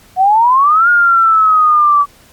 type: exponential two-way sweep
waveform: sine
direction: up then down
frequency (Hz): 727 to 1434 to 1145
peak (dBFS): -6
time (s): 0.16-2.06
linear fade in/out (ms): 50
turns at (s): 0.89
effects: pink hiss -45 dBFS RMS until 2.32 s + Opus 48 kbps